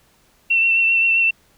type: tone with vibrato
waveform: sine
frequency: 2700 Hz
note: E7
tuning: 41 cents sharp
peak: -13 dBFS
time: 0.5-1.31 s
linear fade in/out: 10 ms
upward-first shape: triangle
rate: 7.6 Hz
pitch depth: 26 cents each way
effects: pink hiss -57 dBFS RMS until 1.57 s